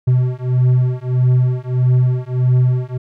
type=beating tone pair; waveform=triangle; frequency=125.4 / 127 Hz; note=B2 / B2; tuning=+27 / +49 cents; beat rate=1.6 Hz; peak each=-13 dBFS; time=0.07-2.98 s; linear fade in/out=10 ms; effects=none